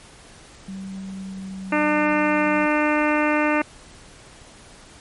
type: tone with pitch glide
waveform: sine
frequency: 192.2 to 190.65 Hz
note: G3 to G3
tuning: -34 to -48 cents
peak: -30 dBFS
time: 0.68-2.66 s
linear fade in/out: 5 ms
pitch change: -14 cents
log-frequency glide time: 0.96-1.62 s
type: harmonic tone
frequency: 300 Hz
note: D4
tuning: 37 cents sharp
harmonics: 1 / 2 / 3 / 4 / 5 / 6 / 7 / 8 / 9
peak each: -21 / -24 / -26 / -27 / -28 / -29 / -29 / -30 / -31 dBFS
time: 1.72-3.62 s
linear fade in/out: 5 ms
effects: pink hiss -46 dBFS RMS until 5 s + MP3 48 kbps